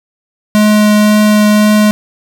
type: tone with vibrato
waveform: square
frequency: 210.9 Hz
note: G#3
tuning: 27 cents sharp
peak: -6 dBFS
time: 0.55-1.91 s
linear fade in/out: 0 ms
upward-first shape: triangle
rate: 1.9 Hz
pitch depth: 8 cents each way
effects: none